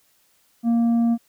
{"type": "tone with tanh clipping", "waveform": "sine", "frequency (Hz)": 233.1, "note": "A#3", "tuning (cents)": 0, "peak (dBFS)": -17, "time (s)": [0.63, 1.18], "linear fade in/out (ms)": 50, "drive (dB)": 5, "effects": ["white hiss -62 dBFS RMS until 1.28 s"]}